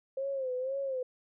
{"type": "tone with vibrato", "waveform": "sine", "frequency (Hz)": 527, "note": "C5", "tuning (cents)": 12, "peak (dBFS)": -31, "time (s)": [0.17, 1.03], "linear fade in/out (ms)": 5, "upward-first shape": "sine", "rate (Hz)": 2, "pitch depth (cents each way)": 84, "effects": []}